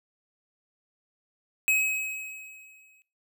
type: tone with exponential decay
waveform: square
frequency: 2551 Hz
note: D#7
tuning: 43 cents sharp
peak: -20 dBFS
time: 1.68-3.02 s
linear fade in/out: 0 ms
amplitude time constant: 290 ms
effects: noise-tail reverb RT60 0.4 s tail -22 dB re dry